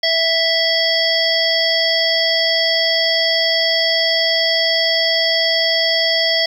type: harmonic tone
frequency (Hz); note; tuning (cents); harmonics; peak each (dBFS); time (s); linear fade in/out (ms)
659.3; E5; 0; 1 / 3 / 5 / 7 / 8; -20 / -20 / -20 / -20 / -20; 0.03-6.46; 5
effects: 7-bit